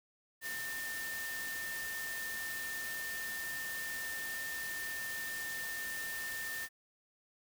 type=tone in noise; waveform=sine; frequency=1800 Hz; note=A6; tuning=39 cents sharp; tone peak=-39 dBFS; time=0.41-6.69 s; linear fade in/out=50 ms; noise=white; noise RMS=-44 dBFS; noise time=0.41-6.69 s; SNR=+2 dB; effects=none